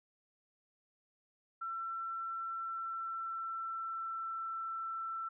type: tone with pitch glide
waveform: sine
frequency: 1345 to 1336.5 Hz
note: E6 to E6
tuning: +34 to +23 cents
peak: -37 dBFS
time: 1.61-5.29 s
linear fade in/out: 10 ms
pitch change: -11 cents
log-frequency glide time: 2.53-4.46 s
effects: none